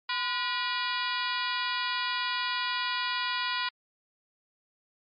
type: harmonic tone with a mistuned harmonic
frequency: 483.3 Hz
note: B4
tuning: 38 cents flat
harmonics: 2 / 3 / 4 / 5 / 6 / 7 / 8 / 9 / 10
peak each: -33 / -35 / -36 / -37 / -38 / -38 / -39 / -40 / -40 dBFS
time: 0.09-3.69 s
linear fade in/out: 5 ms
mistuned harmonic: 2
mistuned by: +78 cents
effects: MP3 48 kbps